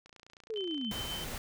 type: click train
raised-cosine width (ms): 0.2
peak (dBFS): -36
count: 24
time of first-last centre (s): 0.06-0.848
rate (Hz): 29.2
type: linear sweep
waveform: sine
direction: down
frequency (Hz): 455.3 to 194.6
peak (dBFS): -34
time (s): 0.5-0.92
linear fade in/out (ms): 0
type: tone with tremolo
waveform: sine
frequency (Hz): 3074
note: G7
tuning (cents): -35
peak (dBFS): -36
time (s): 0.56-1.24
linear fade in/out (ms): 0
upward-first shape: triangle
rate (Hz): 7.4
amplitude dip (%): 45
type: noise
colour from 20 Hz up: pink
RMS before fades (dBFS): -40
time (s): 0.91-1.38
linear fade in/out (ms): 2
effects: none